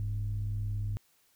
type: tone pair together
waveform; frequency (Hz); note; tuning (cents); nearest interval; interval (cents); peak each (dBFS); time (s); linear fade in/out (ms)
sine; 40.69 / 102.4; E1 / G#2; -22 / -24; octave + major third; 1598; -35 / -30; 0-0.97; 0
effects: tanh soft clip ceiling -26 dBFS + white hiss -68 dBFS RMS until 1.35 s